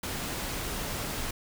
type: noise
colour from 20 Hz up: pink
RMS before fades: -34 dBFS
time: 0.03-1.31 s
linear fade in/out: 5 ms
effects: none